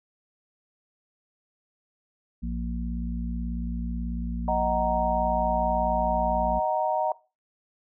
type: harmonic tone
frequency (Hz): 58.27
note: A#1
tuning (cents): 0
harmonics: 1 / 3 / 4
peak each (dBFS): -30 / -34 / -34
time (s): 2.42-6.6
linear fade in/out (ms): 20
type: chord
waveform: sine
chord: D# minor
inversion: none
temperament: just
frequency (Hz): 622.3 / 746.7 / 933.4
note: D#5 / F#5 / A#5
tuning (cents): 0 / +16 / +2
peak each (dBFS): -27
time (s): 4.48-7.12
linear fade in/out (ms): 2
effects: noise-tail reverb RT60 0.3 s tail -20 dB re dry